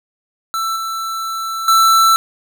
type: tone with level steps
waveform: square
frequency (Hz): 1331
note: E6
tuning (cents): +16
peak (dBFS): -18 / -21 / -9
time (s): 0.54-2.16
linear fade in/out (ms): 0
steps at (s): 0.76 / 1.68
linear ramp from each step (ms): 2
effects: none